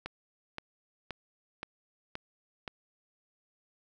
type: click train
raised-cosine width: 0.3 ms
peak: -21 dBFS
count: 6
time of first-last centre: 0.06-2.678 s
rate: 1.91 Hz
effects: none